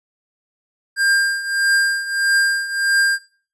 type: tone with tremolo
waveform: square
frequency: 1600 Hz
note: G6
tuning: 35 cents sharp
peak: -13 dBFS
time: 0.96-3.19 s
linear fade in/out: 50 ms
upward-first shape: triangle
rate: 1.6 Hz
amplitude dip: 80%
effects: noise-tail reverb RT60 0.4 s tail -17 dB re dry + resampled to 24000 Hz